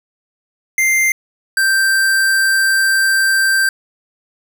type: tone pair in turn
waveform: square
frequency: 2093 / 1568 Hz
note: C7 / G6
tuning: 0 / 0 cents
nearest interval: perfect fourth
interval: 500 cents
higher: first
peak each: -12 dBFS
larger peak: neither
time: 0.78-1.12 / 1.57-3.69 s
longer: second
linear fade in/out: 2 ms
effects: none